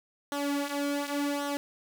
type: tone with flanger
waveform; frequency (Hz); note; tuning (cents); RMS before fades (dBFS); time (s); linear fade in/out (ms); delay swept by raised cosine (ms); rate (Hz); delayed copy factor
sawtooth; 285.7; D4; -48; -31; 0.32-1.57; 0; 0.41 to 4.61; 0.89; -0.7
effects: none